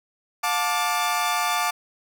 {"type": "chord", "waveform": "sawtooth", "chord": "D minor", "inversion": "first", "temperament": "equal with one note detuned", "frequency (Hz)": [714, 880, 1174.7], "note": ["F5", "A5", "D6"], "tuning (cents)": [38, 0, 0], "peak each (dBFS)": [-23, -23, -21], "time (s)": [0.43, 1.71], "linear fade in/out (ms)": 10, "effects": []}